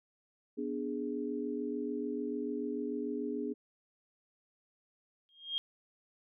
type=chord; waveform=sine; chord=G# diminished; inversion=first; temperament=equal; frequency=246.9 / 293.7 / 415.3 Hz; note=B3 / D4 / G#4; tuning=0 / 0 / 0 cents; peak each=-38 dBFS; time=0.57-3.54 s; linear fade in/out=20 ms
type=tone with exponential growth; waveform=sine; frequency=3231 Hz; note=G#7; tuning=48 cents flat; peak=-28 dBFS; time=5.29-5.58 s; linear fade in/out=0 ms; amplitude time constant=61 ms
effects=none